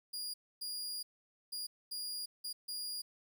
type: tone bursts at uneven times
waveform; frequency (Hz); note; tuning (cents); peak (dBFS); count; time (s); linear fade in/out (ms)
sawtooth; 4846; D#8; -47; -36; 6; 0.13-0.34 / 0.61-1.03 / 1.52-1.67 / 1.91-2.26 / 2.44-2.53 / 2.68-3.02; 10
effects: 12-bit